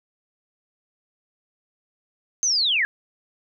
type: linear sweep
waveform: sine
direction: down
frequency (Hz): 6400 to 1614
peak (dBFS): -18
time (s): 2.43-2.85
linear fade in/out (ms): 0
effects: none